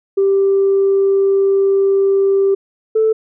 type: tone pair in turn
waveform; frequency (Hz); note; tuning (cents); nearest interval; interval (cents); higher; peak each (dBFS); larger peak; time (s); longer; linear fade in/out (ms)
sine; 392 / 439.7; G4 / A4; 0 / -1; major second; 199; second; -9; neither; 0.17-2.55 / 2.95-3.13; first; 10
effects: tanh soft clip ceiling -6 dBFS